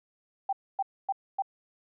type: tone bursts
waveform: sine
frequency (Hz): 784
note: G5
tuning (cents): 0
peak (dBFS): -25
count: 4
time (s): 0.49-1.422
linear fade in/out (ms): 5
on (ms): 38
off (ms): 260
effects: none